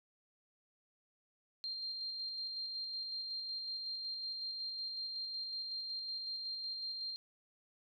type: tone with tremolo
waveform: sine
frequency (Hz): 4184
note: C8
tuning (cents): -1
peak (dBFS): -38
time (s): 1.64-7.16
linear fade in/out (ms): 0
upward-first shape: square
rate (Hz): 5.4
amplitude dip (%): 25
effects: none